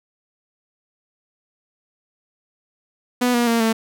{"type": "tone with pitch steps", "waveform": "sawtooth", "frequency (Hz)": [246.9, 239, 231.4, 224.1], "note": ["B3", "A#3", "A#3", "A3"], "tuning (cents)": [0, 43, -13, 32], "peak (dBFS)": -12, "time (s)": [3.21, 3.73], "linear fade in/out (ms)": 10, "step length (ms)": 130, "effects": []}